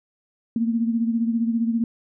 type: beating tone pair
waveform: sine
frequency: 228.3 / 243.3 Hz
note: A#3 / B3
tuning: -36 / -26 cents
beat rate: 15 Hz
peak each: -20 / -27 dBFS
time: 0.56-1.84 s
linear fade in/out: 2 ms
effects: none